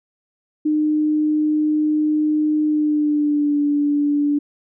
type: tone with pitch glide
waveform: sine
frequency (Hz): 304.5 to 290.7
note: D#4 to D4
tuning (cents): -37 to -18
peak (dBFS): -15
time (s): 0.65-4.39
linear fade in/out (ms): 10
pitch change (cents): -81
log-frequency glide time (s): 2.64-3.59
effects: none